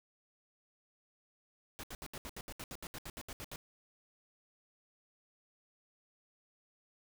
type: noise bursts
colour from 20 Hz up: pink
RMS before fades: -45 dBFS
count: 16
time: 1.79-3.559 s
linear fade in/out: 0 ms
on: 44 ms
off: 71 ms
effects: none